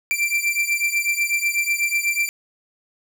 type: beating tone pair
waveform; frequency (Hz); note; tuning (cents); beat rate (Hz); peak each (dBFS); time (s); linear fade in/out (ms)
45% pulse; 2349 / 2357.1; D7 / D7; 0 / +6; 8.1; -22; 0.11-2.29; 0
effects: none